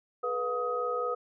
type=tone cluster; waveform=sine; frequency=425.4 / 489.8 / 711 / 1259 Hz; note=G#4 / B4 / F5 / D#6; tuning=+42 / -14 / +31 / +20 cents; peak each=-39 / -31 / -40 / -32 dBFS; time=0.23-1.15 s; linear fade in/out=10 ms; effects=none